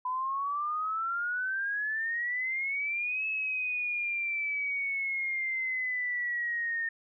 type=exponential two-way sweep; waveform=sine; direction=up then down; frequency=999 to 2597 to 1825 Hz; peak=-29 dBFS; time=0.05-6.89 s; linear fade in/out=5 ms; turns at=3.26 s; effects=none